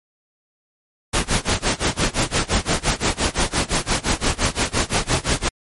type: noise with tremolo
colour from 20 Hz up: pink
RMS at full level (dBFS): -17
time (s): 1.13-5.49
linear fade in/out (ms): 10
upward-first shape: sine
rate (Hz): 5.8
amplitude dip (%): 95
effects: MP3 48 kbps